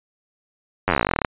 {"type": "slowing click train", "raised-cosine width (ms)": 0.5, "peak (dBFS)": -3, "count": 21, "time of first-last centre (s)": [0.88, 1.248], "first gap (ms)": 10, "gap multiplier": 1.06, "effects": ["resampled to 8000 Hz"]}